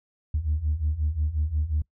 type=beating tone pair; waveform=sine; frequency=73 / 78.6 Hz; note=D2 / D#2; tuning=-10 / +18 cents; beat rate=5.6 Hz; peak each=-27 / -24 dBFS; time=0.34-1.82 s; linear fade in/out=5 ms; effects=noise-tail reverb RT60 0.1 s tail -24 dB re dry + tanh soft clip ceiling -17 dBFS